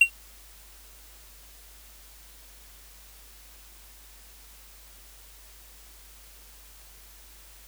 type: tone with exponential decay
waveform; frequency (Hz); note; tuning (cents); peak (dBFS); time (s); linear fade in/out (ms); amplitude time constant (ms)
triangle; 2748; F7; -29; -7; 0.01-0.1; 5; 19
effects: added 50 Hz sine -52 dBFS peak until 7.67 s + white hiss -52 dBFS RMS until 7.67 s